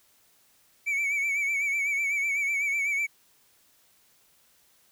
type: tone with vibrato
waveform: triangle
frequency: 2272 Hz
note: C#7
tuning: 42 cents sharp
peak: -23 dBFS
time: 0.86-3.07 s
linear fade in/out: 20 ms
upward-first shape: sine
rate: 8 Hz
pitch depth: 58 cents each way
effects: white hiss -63 dBFS RMS until 4.91 s